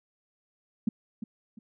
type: tone with echo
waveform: sine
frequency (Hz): 220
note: A3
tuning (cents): 0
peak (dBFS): -21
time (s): 0.87-0.89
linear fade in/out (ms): 5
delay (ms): 350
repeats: 2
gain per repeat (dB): -11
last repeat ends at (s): 1.59
effects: none